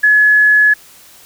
sine tone, 1700 Hz, G#6, 40 cents sharp, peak -6 dBFS, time 0.03-0.74 s, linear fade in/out 10 ms, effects white hiss -42 dBFS RMS until 1.25 s

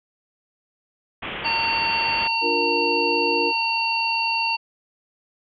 white low-pass noise, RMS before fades -31 dBFS, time 1.22-2.28 s, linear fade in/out 10 ms, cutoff 3300 Hz, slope 96 dB/octave
harmonic tone, 913 Hz, A#5, 36 cents flat, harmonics 1 / 3 / 5, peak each -24 / -23 / -27 dBFS, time 1.44-4.57 s, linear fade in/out 20 ms
sine chord, Bb major, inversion first, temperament equal, 293.7 / 349.2 / 466.2 Hz, D4 / F4 / Bb4, 0 / 0 / 0 cents, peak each -29 / -27 / -24 dBFS, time 2.41-3.53 s, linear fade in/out 50 ms
effects none

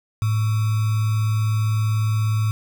sine tone with sample-and-hold, 108.1 Hz, A2, 30 cents flat, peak -17 dBFS, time 0.22-2.51 s, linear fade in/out 0 ms, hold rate 1225 Hz, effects none

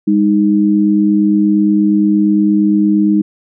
sine tone pair together, 202.5 / 311.1 Hz, G#3 / D#4, -43 / 0 cents, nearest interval perfect fifth, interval 743 cents, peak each -11 dBFS, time 0.07-3.22 s, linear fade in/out 10 ms, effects none

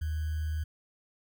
sine tone with sample-and-hold, 77.78 Hz, D#2, in tune, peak -29 dBFS, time 0.01-0.64 s, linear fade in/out 10 ms, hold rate 1575 Hz, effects none

